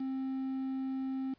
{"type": "tone with quantisation", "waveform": "triangle", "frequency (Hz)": 264.7, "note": "C4", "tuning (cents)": 20, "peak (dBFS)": -31, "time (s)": [0, 1.34], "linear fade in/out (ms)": 5, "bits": 9, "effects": ["pink hiss -69 dBFS RMS until 1.38 s", "resampled to 11025 Hz"]}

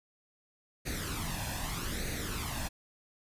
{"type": "noise with flanger", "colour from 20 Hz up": "pink", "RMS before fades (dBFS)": -36, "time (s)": [0.85, 2.69], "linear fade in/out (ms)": 20, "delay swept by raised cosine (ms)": [0.47, 1.19], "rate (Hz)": 0.81, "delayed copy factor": 0.65, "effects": ["resampled to 32000 Hz"]}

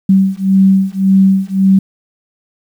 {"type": "beating tone pair", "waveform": "sine", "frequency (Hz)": [191.5, 193.3], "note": ["G3", "G3"], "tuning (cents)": [-40, -24], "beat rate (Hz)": 1.8, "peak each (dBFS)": -10, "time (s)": [0.09, 1.79], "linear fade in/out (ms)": 5, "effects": ["7-bit"]}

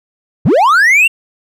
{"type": "linear sweep", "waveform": "triangle", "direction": "up", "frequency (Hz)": [86.2, 2800], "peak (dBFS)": -4, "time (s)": [0.45, 1.08], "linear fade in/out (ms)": 10, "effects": []}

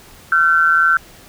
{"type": "tone pair together", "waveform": "sine", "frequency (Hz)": [1368, 1529.8], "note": ["F6", "G6"], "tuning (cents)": [-36, -43], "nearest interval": "major second", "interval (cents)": 193, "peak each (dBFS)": -13, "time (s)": [0.32, 0.97], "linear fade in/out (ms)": 2, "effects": ["pink hiss -43 dBFS RMS until 1.28 s"]}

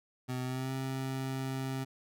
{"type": "tone with pitch glide", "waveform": "25% pulse", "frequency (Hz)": [127.2, 132.75], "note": ["C3", "C3"], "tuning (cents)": [-48, 25], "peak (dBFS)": -30, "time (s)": [0.28, 1.85], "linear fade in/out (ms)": 20, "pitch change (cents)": 73, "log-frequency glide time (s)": [0.43, 0.72], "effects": []}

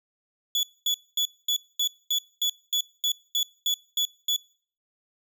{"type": "tone bursts", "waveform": "35% pulse", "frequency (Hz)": 3423, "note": "A7", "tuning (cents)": -48, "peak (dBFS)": -20, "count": 13, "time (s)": [0.55, 4.363], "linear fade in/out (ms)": 2, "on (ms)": 81, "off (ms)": 230, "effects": ["noise-tail reverb RT60 0.5 s tail -24 dB re dry"]}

